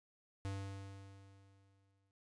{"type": "tone with exponential decay", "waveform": "square", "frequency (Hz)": 98, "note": "G2", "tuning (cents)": 0, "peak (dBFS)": -39, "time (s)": [0.45, 2.11], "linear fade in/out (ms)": 0, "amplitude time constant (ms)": 360, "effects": ["resampled to 22050 Hz"]}